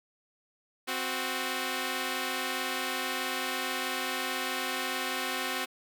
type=tone pair together; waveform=5% pulse; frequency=260.1 / 367.8 Hz; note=C4 / F#4; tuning=-10 / -10 cents; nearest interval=tritone; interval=600 cents; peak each=-22 dBFS; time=0.87-5.66 s; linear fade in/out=20 ms; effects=none